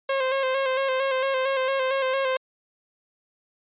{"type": "tone with vibrato", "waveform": "sawtooth", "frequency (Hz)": 531, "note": "C5", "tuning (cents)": 25, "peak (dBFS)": -18, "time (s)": [0.09, 2.37], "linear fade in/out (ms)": 5, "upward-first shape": "square", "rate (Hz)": 4.4, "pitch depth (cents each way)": 36, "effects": ["resampled to 8000 Hz"]}